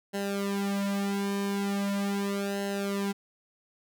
sawtooth tone with flanger, 199.4 Hz, G3, 30 cents sharp, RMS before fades -30 dBFS, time 0.13-3.13 s, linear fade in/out 20 ms, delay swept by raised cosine 0.85 to 3.55 ms, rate 0.4 Hz, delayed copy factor -1, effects none

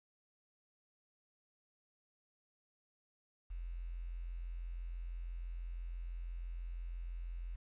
sine tone with quantisation, 43.02 Hz, F1, 25 cents flat, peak -40 dBFS, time 3.5-7.56 s, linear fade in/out 10 ms, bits 11, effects resampled to 8000 Hz

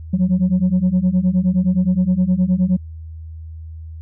sine beating tone pair, 178.1 / 187.7 Hz, F3 / F#3, +34 / +25 cents, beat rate 9.6 Hz, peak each -15 / -14 dBFS, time 0.13-2.77 s, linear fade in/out 10 ms, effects tanh soft clip ceiling -10 dBFS + added 80 Hz sine -30 dBFS peak until 4.01 s

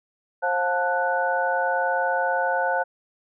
sine tone cluster, 532 / 711 / 881 / 1481 Hz, C5 / F5 / A5 / F#6, +29 / +31 / +2 / +1 cents, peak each -26 dBFS, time 0.42-2.84 s, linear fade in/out 20 ms, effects none

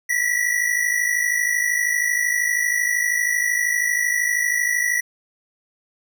square tone pair together, 1920.2 / 1973 Hz, B6 / B6, -49 / -2 cents, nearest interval unison, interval 47 cents, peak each -22 dBFS, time 0.09-5.01 s, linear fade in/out 10 ms, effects none

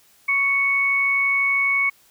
sine tone pair together, 1113 / 2217 Hz, C#6 / C#7, +7 / 0 cents, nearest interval octave, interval 1193 cents, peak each -28 / -17 dBFS, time 0.28-1.9 s, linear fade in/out 10 ms, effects white hiss -56 dBFS RMS until 2.1 s

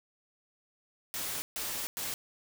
white noise bursts at uneven times, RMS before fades -36 dBFS, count 3, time 1.14-1.42 / 1.56-1.87 / 1.97-2.14 s, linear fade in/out 0 ms, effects none

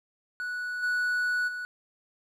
triangle tone with level steps, 1474 Hz, F#6, 7 cents flat, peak -29 / -23 / -31 dBFS, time 0.4-1.65 s, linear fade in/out 0 ms, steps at 0.82 / 1.47 s, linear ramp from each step 20 ms, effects none

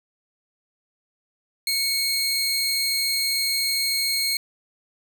sawtooth tone pair together, 2212 / 4191 Hz, C#7 / C8, -4 / +2 cents, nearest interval major seventh, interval 1106 cents, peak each -23 / -20 dBFS, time 1.67-4.37 s, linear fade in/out 2 ms, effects none

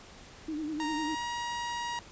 sine tone with vibrato, 306.8 Hz, D#4, 24 cents flat, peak -32 dBFS, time 0.48-1.15 s, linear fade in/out 5 ms, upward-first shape sine, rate 10 Hz, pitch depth 74 cents each way
sawtooth tone with pitch glide, 932.3 to 951.3 Hz, A#5 to A#5, 0 to +35 cents, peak -29 dBFS, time 0.8-1.99 s, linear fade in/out 0 ms, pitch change +35 cents, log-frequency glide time 0.98-1.2 s
effects pink hiss -51 dBFS RMS until 2.11 s + resampled to 16000 Hz

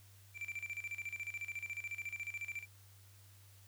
triangle tone with tremolo, 2349 Hz, D7, in tune, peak -37 dBFS, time 0.34-2.66 s, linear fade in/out 50 ms, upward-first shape square, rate 14 Hz, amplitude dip 80%, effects added 98 Hz sine -59 dBFS peak until 3.67 s + white hiss -65 dBFS RMS until 3.67 s

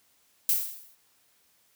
violet noise with exponential decay, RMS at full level -21 dBFS, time 0.49-0.95 s, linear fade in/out 1 ms, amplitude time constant 100 ms, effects white hiss -66 dBFS RMS until 1.75 s + high-pass 60 Hz 12 dB/octave

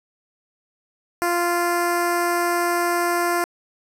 10% pulse tone with notch filter, 347.5 Hz, F4, 9 cents flat, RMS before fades -21 dBFS, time 1.22-3.44 s, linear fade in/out 0 ms, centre 3500 Hz, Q 0.65, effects resampled to 32000 Hz + 8-bit

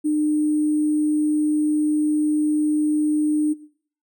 sine tone with sample-and-hold, 302.4 Hz, D#4, 49 cents flat, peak -17 dBFS, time 0.04-3.54 s, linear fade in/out 20 ms, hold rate 8820 Hz, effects noise-tail reverb RT60 0.5 s tail -17 dB re dry

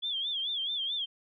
sine tone with vibrato, 3360 Hz, G#7, 19 cents sharp, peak -30 dBFS, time 0.02-1.06 s, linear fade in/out 20 ms, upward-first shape sine, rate 4.6 Hz, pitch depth 120 cents each way, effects none

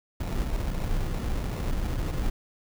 brown noise with sample-and-hold, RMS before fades -28 dBFS, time 0.2-2.3 s, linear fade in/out 5 ms, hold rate 1575 Hz, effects none

